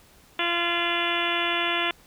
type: harmonic tone with a mistuned harmonic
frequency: 344 Hz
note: F4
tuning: 26 cents flat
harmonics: 1 / 2 / 3 / 4 / 5 / 6 / 7 / 8 / 9 / 10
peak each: -32 / -32 / -32 / -32 / -32 / -32 / -32 / -32 / -32 / -32 dBFS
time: 0.39-1.91 s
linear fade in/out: 2 ms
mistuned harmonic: 9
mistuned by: -61 cents
effects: pink hiss -55 dBFS RMS until 2.06 s

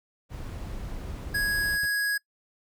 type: noise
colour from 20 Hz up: brown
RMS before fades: -36 dBFS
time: 0.29-1.79 s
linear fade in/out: 50 ms
type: tone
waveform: square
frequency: 1661.2 Hz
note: G#6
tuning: in tune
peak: -25 dBFS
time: 1.34-2.18 s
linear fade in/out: 10 ms
type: noise with exponential decay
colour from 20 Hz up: brown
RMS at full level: -32 dBFS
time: 1.83-1.91 s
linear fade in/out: 5 ms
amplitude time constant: 16 ms
effects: noise-tail reverb RT60 0.1 s tail -24 dB re dry

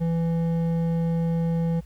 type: tone with hard clipping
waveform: sine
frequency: 166.5 Hz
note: E3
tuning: 18 cents sharp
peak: -23 dBFS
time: 0-1.81 s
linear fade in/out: 20 ms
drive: 8 dB
effects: added 60 Hz sine -42 dBFS peak until 1.85 s + pink hiss -60 dBFS RMS until 1.85 s

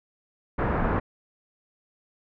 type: low-pass noise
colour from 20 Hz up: pink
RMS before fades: -25 dBFS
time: 0.58-1 s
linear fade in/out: 10 ms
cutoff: 1600 Hz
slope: 24 dB/octave
effects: none

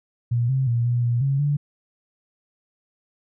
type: tone with pitch steps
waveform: sine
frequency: 119.2 / 132.7 / 118.2 / 121 / 119.5 / 137.3 / 145 Hz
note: A#2 / C3 / A#2 / B2 / A#2 / C#3 / D3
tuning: +39 / +25 / +24 / -35 / +43 / -16 / -22 cents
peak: -18 dBFS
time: 0.31-1.57 s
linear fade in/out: 10 ms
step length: 180 ms
effects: none

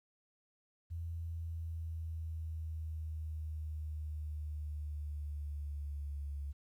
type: linear sweep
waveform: sine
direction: down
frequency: 83.7 to 70.8 Hz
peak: -38 dBFS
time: 0.9-6.53 s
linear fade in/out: 20 ms
effects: 12-bit

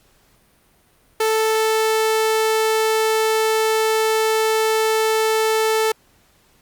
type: tone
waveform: sawtooth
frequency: 440 Hz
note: A4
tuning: in tune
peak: -12 dBFS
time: 1.2-5.92 s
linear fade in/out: 5 ms
effects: pink hiss -57 dBFS RMS until 6.61 s + Opus 48 kbps

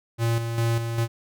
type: tone with tremolo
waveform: square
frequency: 115.7 Hz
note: A#2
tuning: 13 cents flat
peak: -21 dBFS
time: 0.18-1.08 s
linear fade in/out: 50 ms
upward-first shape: square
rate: 2.5 Hz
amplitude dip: 50%
effects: none

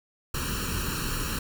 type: noise with comb filter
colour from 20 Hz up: pink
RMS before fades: -30 dBFS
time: 0.34-1.39 s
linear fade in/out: 5 ms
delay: 0.71 ms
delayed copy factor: +0.95
effects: none

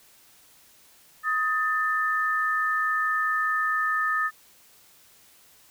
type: tone pair together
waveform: sine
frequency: 1257 / 1777.7 Hz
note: D#6 / A6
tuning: +17 / +17 cents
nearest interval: tritone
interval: 600 cents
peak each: -25 dBFS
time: 1.23-4.31 s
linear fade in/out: 50 ms
effects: white hiss -56 dBFS RMS until 5.7 s

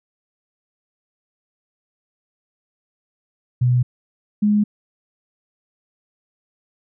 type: tone pair in turn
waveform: sine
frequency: 124 / 208.5 Hz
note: B2 / G#3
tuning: +7 / +7 cents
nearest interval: major sixth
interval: 900 cents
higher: second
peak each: -13 dBFS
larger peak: neither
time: 3.61-3.83 / 4.42-4.64 s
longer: neither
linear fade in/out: 10 ms
effects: none

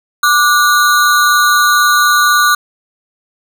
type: ring-modulated tone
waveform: square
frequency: 1318.5 Hz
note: E6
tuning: in tune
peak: -5 dBFS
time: 0.23-2.55 s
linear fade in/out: 5 ms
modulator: 138 Hz
effects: none

